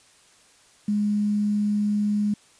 sine tone with quantisation, 207.7 Hz, G#3, in tune, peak -20 dBFS, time 0.88-2.34 s, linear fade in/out 5 ms, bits 8, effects white hiss -56 dBFS RMS until 2.59 s + resampled to 22050 Hz

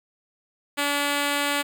5% pulse tone, 287 Hz, D4, 40 cents flat, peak -11 dBFS, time 0.77-1.63 s, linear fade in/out 20 ms, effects none

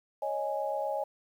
sine chord, C# suspended second, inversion none, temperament equal, 554.4 / 622.3 / 830.6 Hz, C#5 / D#5 / G#5, 0 / 0 / 0 cents, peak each -34 dBFS, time 0.22-1.04 s, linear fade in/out 5 ms, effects 10-bit

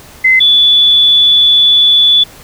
sine tone pair in turn, 2053 / 3453 Hz, C7 / A7, -33 / -33 cents, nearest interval major sixth, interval 900 cents, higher second, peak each -4 dBFS, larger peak neither, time 0.24-0.4 / 0.4-2.24 s, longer second, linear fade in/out 10 ms, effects pink hiss -36 dBFS RMS until 2.43 s

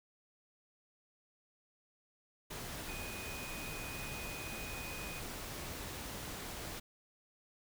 sine tone in noise, 2489 Hz, D#7, in tune, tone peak -47 dBFS, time 2.88-5.2 s, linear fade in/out 10 ms, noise pink, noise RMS -44 dBFS, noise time 2.5-6.8 s, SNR -6 dB, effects none

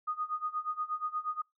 sine tone with tremolo, 1238 Hz, D#6, 9 cents flat, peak -29 dBFS, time 0.07-1.42 s, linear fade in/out 10 ms, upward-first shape sine, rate 8.4 Hz, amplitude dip 90%, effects noise-tail reverb RT60 0.2 s tail -26 dB re dry

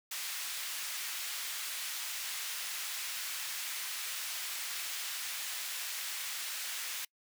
pink high-pass noise, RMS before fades -39 dBFS, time 0.11-7.05 s, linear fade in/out 5 ms, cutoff 2000 Hz, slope 12 dB/octave, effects noise-tail reverb RT60 0.1 s tail -26 dB re dry

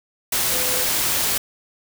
sine tone in noise, 504 Hz, B4, 35 cents sharp, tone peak -30 dBFS, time 0.52-0.84 s, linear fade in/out 5 ms, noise white, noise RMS -21 dBFS, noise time 0.32-1.38 s, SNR -12 dB, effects none

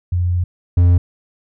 sine / triangle tone pair in turn, 88.6 / 87.89 Hz, F2 / F2, +25 / +12 cents, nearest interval unison, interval 13 cents, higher first, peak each -14 / -6 dBFS, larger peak second, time 0.12-0.44 / 0.77-0.98 s, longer first, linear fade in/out 5 ms, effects none

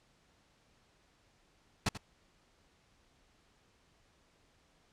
pink noise with echo, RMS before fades -29 dBFS, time 1.86-1.89 s, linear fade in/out 5 ms, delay 86 ms, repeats 1, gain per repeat -13 dB, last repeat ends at 1.976 s, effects pink hiss -69 dBFS RMS until 4.92 s + low-pass 7000 Hz 12 dB/octave

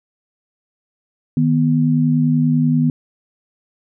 sine tone pair together, 155.56 / 245.8 Hz, D#3 / B3, 0 / -8 cents, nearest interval minor sixth, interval 792 cents, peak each -15 dBFS, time 1.37-2.9 s, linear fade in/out 2 ms, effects none

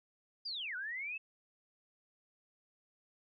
sine linear two-way sweep, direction down then up, 4971 to 1433 to 2659 Hz, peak -38 dBFS, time 0.45-1.18 s, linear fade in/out 10 ms, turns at 0.76 s, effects none

